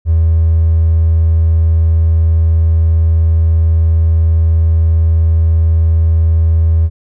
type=tone with hard clipping; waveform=triangle; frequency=81.5 Hz; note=E2; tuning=19 cents flat; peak=-7 dBFS; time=0.05-6.9 s; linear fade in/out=50 ms; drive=3 dB; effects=none